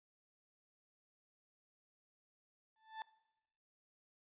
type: tone with exponential growth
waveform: 35% pulse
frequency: 880 Hz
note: A5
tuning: in tune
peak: -38 dBFS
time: 2.76-3.02 s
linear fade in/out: 1 ms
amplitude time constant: 55 ms
effects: noise-tail reverb RT60 0.9 s tail -20 dB re dry + resampled to 8000 Hz